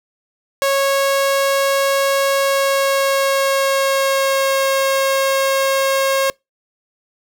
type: tone with pitch glide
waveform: sawtooth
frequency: 550 to 541.2 Hz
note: C#5 to C#5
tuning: -14 to -42 cents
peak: -10 dBFS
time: 0.62-6.3 s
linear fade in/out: 0 ms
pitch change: -28 cents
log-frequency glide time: 2.35-4.68 s
effects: noise-tail reverb RT60 0.2 s tail -26 dB re dry